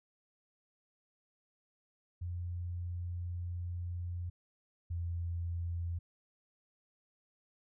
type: tone pair in turn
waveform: sine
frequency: 87.7 / 85.6 Hz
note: F2 / F2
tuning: +8 / -34 cents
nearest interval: unison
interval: 42 cents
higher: first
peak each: -36 / -34 dBFS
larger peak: second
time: 2.21-4.3 / 4.9-5.99 s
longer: first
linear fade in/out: 10 ms
effects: none